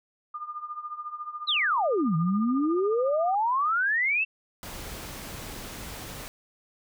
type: tone with tremolo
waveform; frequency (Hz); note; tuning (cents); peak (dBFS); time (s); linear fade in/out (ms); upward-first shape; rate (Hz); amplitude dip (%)
sine; 1211; D#6; -47; -30; 0.34-3.35; 5; triangle; 14; 85
type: exponential two-way sweep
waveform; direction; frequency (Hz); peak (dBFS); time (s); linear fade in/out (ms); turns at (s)
sine; down then up; 4178 to 155.56 to 2730; -22; 1.47-4.25; 20; 2.16
type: noise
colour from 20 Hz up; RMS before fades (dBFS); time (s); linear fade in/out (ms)
pink; -39; 4.63-6.28; 0
effects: none